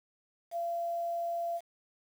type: tone with quantisation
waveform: sine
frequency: 683 Hz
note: F5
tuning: 39 cents flat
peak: -31 dBFS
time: 0.51-1.61 s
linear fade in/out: 50 ms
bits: 9
effects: none